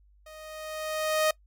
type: tone with level ramp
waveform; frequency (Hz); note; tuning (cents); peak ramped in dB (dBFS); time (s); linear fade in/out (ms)
sawtooth; 622.3; D#5; 0; -42 to -17; 0.26-1.31; 5
effects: noise-tail reverb RT60 0.1 s tail -22 dB re dry + added 50 Hz sine -57 dBFS peak until 1.46 s